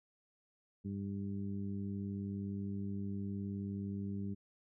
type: harmonic tone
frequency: 99.3 Hz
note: G2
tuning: 23 cents sharp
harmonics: 1 / 2 / 3 / 4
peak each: -42 / -39 / -49 / -52 dBFS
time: 0.84-4.35 s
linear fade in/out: 20 ms
effects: none